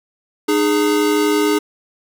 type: tone pair together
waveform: square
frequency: 304.1 / 415.3 Hz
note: D#4 / G#4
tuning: -40 / 0 cents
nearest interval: perfect fourth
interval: 540 cents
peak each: -17 dBFS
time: 0.48-1.59 s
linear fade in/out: 10 ms
effects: none